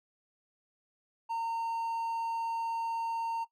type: tone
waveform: triangle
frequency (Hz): 916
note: A#5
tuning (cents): -31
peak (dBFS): -29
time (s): 1.29-3.45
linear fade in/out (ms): 20
effects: noise-tail reverb RT60 0.1 s tail -17 dB re dry